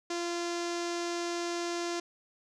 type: tone with low-pass filter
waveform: sawtooth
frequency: 344.6 Hz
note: F4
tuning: 23 cents flat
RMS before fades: -34 dBFS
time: 0.1-2 s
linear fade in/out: 5 ms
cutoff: 6200 Hz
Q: 2.3
effects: none